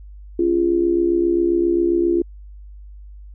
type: tone with amplitude modulation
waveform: sine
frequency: 343.1 Hz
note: F4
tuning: 31 cents flat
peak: -11 dBFS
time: 0.39-2.22 s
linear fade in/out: 5 ms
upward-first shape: sine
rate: 67.5 Hz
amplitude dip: 75%
effects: added 50 Hz sine -36 dBFS peak until 3.34 s